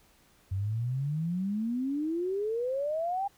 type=exponential sweep; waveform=sine; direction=up; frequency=92.5 to 812 Hz; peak=-28 dBFS; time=0.51-3.28 s; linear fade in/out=10 ms; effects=pink hiss -63 dBFS RMS until 3.37 s